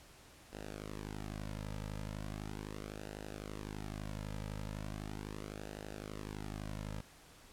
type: tone with flanger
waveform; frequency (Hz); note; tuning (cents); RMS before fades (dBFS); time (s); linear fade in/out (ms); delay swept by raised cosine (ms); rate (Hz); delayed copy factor
sawtooth; 51.91; G#1; 0; -44; 0.52-7.02; 20; 0.88 to 2.78; 0.38; -0.85
effects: pink hiss -59 dBFS RMS until 7.52 s + low-pass 12000 Hz 12 dB/octave